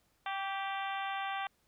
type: harmonic tone with a mistuned harmonic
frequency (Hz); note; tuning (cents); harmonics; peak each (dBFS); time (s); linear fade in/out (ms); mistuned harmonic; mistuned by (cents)
392; G4; 0; 2 / 3 / 4 / 5 / 6 / 7 / 8 / 9; -37 / -41 / -43 / -45 / -47 / -48 / -49 / -50; 0.26-1.47; 2; 3; -27
effects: pink hiss -73 dBFS RMS until 1.67 s